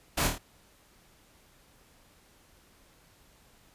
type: noise with echo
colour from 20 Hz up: pink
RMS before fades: -28 dBFS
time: 0.17-0.28 s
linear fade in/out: 10 ms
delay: 26 ms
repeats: 4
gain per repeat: -4 dB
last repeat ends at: 0.384 s
effects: pink hiss -61 dBFS RMS until 3.74 s + resampled to 32000 Hz